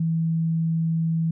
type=tone; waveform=sine; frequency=163.4 Hz; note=E3; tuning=15 cents flat; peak=-20 dBFS; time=0-1.31 s; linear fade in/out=5 ms; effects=none